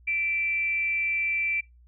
sine tone with frequency modulation, 2338 Hz, D7, 8 cents flat, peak -24 dBFS, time 0.07-1.61 s, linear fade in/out 10 ms, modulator 346 Hz, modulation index 0.23, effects noise-tail reverb RT60 0.2 s tail -25 dB re dry + added 60 Hz sine -52 dBFS peak until 1.87 s

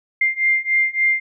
sine beating tone pair, 2100 / 2103.5 Hz, C7 / C7, +6 / +9 cents, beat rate 3.5 Hz, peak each -19 / -18 dBFS, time 0.21-1.2 s, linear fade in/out 5 ms, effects none

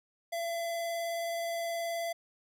square tone with vibrato, 675 Hz, E5, 41 cents sharp, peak -33 dBFS, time 0.32-2.13 s, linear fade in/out 10 ms, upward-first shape sine, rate 19 Hz, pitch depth 9 cents each way, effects none

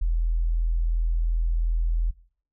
sine tone, 41.4 Hz, E1, 8 cents sharp, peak -20 dBFS, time 0.01-2.11 s, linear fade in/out 10 ms, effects noise-tail reverb RT60 0.5 s tail -20 dB re dry

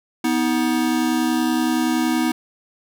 square tone pair together, 246.9 / 317.5 Hz, B3 / D#4, 0 / +35 cents, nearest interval major third, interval 435 cents, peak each -21 dBFS, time 0.24-2.32 s, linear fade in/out 5 ms, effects none

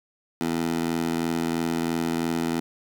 15% pulse tone with high-pass filter, 83 Hz, E2, 12 cents sharp, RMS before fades -26 dBFS, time 0.41-2.6 s, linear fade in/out 0 ms, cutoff 250 Hz, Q 1.6, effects none

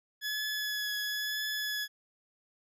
20% pulse tone with vibrato, 1700 Hz, G#6, 40 cents sharp, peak -27 dBFS, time 0.21-1.88 s, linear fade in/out 50 ms, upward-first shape triangle, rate 1 Hz, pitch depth 17 cents each way, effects none

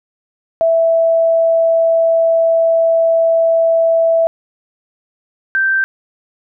sine tone pair in turn, 659.3 / 1563.1 Hz, E5 / G6, 0 / -5 cents, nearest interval octave + minor third, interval 1495 cents, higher second, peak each -9 / -11 dBFS, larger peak first, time 0.61-4.27 / 5.55-5.84 s, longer first, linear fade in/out 0 ms, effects none

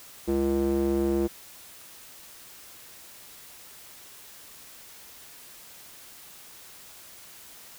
square tone with band-pass filter, 68.6 Hz, C#2, 17 cents flat, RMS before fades -25 dBFS, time 0.27-1.28 s, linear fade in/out 20 ms, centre 350 Hz, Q 2.9, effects white hiss -48 dBFS RMS until 7.78 s

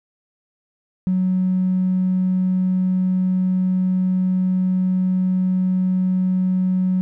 triangle tone with tanh clipping, 185 Hz, F#3, in tune, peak -15 dBFS, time 1.07-7.01 s, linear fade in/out 0 ms, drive 1 dB, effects none

